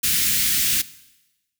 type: band-stop noise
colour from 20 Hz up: white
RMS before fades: -20 dBFS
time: 0.03-0.82 s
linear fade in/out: 10 ms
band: 270 to 1800 Hz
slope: 24 dB/octave
effects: noise-tail reverb RT60 1.0 s tail -18 dB re dry